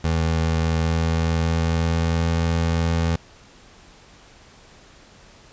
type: tone with pitch glide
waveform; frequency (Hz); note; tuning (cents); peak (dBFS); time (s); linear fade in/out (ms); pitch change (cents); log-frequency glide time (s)
25% pulse; 81.3 to 83.1; E2 to E2; -23 to +15; -15; 0.04-3.16; 5; +38; 0.6-2.35
effects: pink hiss -49 dBFS RMS until 5.52 s + resampled to 16000 Hz